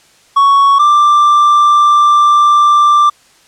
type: tone pair in turn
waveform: triangle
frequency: 1114 / 1180.2 Hz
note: C#6 / D6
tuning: +8 / +8 cents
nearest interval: minor second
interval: 100 cents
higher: second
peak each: -3 dBFS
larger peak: neither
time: 0.36-0.79 / 0.79-3.1 s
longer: second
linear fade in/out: 10 ms
effects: white hiss -47 dBFS RMS until 3.47 s + low-pass 8000 Hz 12 dB/octave